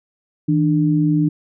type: tone pair together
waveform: sine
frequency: 160 / 297.5 Hz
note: D#3 / D4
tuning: +49 / +22 cents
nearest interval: major seventh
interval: 1073 cents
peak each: -16 dBFS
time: 0.48-1.29 s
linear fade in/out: 10 ms
effects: none